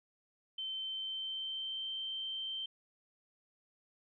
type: tone with pitch glide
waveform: sine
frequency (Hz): 3092 to 3123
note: G7 to G7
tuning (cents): -24 to -7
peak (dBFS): -37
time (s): 0.58-2.66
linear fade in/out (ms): 5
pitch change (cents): +17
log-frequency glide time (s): 0.73-1.86
effects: none